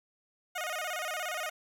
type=tone with vibrato; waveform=15% pulse; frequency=670 Hz; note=E5; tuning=28 cents sharp; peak=-27 dBFS; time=0.55-1.5 s; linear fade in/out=10 ms; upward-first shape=square; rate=17 Hz; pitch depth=130 cents each way; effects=none